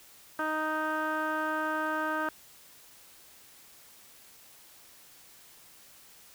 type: tone with low-pass filter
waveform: 15% pulse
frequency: 311.1 Hz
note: D#4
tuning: in tune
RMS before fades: -31 dBFS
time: 0.39-2.29 s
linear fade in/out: 2 ms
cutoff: 1600 Hz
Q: 4.4
effects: white hiss -55 dBFS RMS until 6.34 s